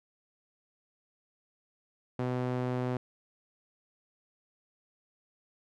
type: tone with band-pass filter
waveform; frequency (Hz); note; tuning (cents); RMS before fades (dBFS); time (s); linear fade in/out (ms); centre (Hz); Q
sawtooth; 125.6; B2; +30; -32; 2.19-2.97; 2; 410; 0.53
effects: none